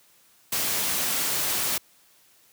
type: noise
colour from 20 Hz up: white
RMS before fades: -26 dBFS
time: 0.52-1.78 s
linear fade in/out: 5 ms
effects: white hiss -59 dBFS RMS until 2.52 s + high-pass 80 Hz 12 dB/octave